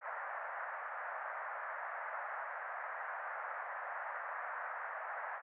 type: band-pass noise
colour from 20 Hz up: white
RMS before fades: -43 dBFS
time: 0.01-5.42 s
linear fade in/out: 50 ms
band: 590 to 1800 Hz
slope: 48 dB/octave
effects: none